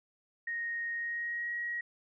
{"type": "tone with pitch glide", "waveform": "sine", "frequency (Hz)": [1864.7, 1899.5], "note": ["A#6", "A#6"], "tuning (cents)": [0, 32], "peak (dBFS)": -33, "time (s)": [0.47, 1.81], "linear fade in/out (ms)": 5, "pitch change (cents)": 32, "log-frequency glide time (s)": [0.94, 1.53], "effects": []}